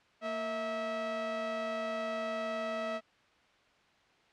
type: tone pair together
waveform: sawtooth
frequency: 229.5 / 649 Hz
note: A#3 / E5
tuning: -27 / -27 cents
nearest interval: octave + tritone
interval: 1800 cents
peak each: -37 / -30 dBFS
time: 0.21-3.01 s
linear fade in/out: 50 ms
effects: white hiss -65 dBFS RMS until 4.32 s + low-pass 3000 Hz 12 dB/octave